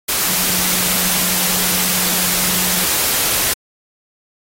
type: tone in noise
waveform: sine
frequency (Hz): 181.8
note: F#3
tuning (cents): -30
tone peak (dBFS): -28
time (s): 0.27-2.85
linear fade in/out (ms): 10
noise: white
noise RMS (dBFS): -17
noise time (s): 0.08-3.54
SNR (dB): -14
effects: AAC 48 kbps

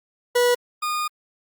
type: tone pair in turn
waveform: 40% pulse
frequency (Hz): 487.7 / 1223.3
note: B4 / D#6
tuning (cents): -22 / -30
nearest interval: octave + major third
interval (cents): 1592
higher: second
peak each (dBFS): -15 / -22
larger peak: first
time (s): 0.35-0.55 / 0.82-1.08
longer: second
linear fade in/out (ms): 10
effects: Opus 48 kbps

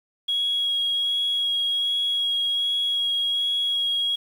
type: tone with vibrato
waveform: sine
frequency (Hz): 3310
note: G#7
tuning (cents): -6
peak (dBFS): -20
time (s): 0.28-4.16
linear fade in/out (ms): 10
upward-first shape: sine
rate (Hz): 1.3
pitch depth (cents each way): 10
effects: tanh soft clip ceiling -16 dBFS + 8-bit

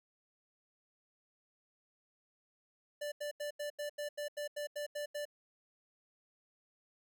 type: tone bursts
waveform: square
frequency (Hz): 587.3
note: D5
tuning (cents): 0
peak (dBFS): -38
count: 12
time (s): 3.01-5.254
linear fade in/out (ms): 10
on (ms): 110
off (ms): 84
effects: none

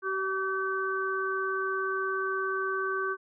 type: harmonic tone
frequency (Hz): 383.3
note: G4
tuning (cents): -39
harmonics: 1 / 3 / 4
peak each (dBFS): -32 / -32 / -32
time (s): 0.02-3.17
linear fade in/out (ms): 50
effects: none

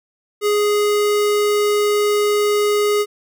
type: tone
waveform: square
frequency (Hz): 415.3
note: G#4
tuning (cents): 0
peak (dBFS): -15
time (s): 0.41-3.06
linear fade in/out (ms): 50
effects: none

